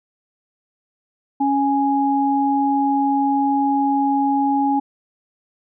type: tone pair together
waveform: sine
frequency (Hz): 277.2 / 830.6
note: C#4 / G#5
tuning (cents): 0 / 0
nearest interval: octave + perfect fifth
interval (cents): 1900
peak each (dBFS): -18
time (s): 1.4-4.8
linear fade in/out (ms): 10
effects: none